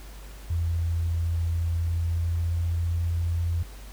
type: tone with pitch glide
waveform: sine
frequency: 84 to 84.93 Hz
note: E2 to F2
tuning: +33 to -48 cents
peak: -23 dBFS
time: 0.5-3.63 s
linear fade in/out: 5 ms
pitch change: +19 cents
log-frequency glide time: 1.68-2.77 s
effects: added 50 Hz sine -40 dBFS peak until 3.92 s + pink hiss -49 dBFS RMS until 3.92 s